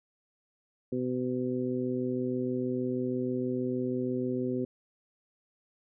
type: harmonic tone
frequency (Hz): 126.3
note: B2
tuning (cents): +39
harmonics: 1 / 2 / 3 / 4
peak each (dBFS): -38 / -31 / -33 / -38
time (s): 0.92-4.65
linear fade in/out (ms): 5
effects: none